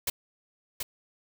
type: noise with echo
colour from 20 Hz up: white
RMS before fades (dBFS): -28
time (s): 0.07-0.1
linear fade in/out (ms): 5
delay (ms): 730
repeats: 1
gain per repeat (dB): -5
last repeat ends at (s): 0.83
effects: none